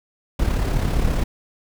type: noise with amplitude modulation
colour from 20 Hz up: brown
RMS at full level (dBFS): -18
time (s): 0.39-1.24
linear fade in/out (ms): 5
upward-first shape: sine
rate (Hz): 35.1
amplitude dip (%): 45
effects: none